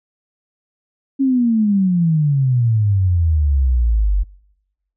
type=exponential sweep; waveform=sine; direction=down; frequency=276.5 to 46.25 Hz; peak=-12 dBFS; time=1.19-4.24 s; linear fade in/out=20 ms; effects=noise-tail reverb RT60 1.0 s tail -25 dB re dry